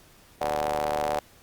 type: ring-modulated tone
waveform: sawtooth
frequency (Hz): 75.4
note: D2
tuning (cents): +46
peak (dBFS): -18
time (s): 0.41-1.19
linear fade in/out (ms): 0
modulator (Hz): 664
effects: pink hiss -55 dBFS RMS until 1.42 s + Opus 48 kbps